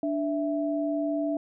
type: tone pair together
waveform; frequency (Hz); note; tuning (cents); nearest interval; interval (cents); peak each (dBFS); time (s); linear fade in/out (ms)
sine; 293.7 / 659.3; D4 / E5; 0 / 0; octave + major second; 1400; -27 / -29; 0.03-1.37; 2
effects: none